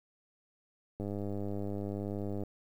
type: click train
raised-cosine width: 2 ms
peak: -25 dBFS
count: 146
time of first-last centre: 1-2.436 s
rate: 101 Hz
effects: 10-bit